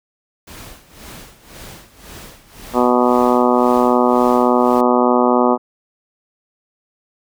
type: noise with tremolo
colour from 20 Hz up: pink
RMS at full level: -35 dBFS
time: 0.47-4.81 s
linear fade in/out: 5 ms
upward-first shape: sine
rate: 1.9 Hz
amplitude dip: 80%
type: harmonic tone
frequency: 123.47 Hz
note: B2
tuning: in tune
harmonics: 2 / 3 / 4 / 5 / 6 / 7 / 8 / 9 / 10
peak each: -16 / -18 / -19 / -20 / -21 / -21 / -22 / -23 / -23 dBFS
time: 2.73-5.58 s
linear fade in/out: 50 ms
effects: none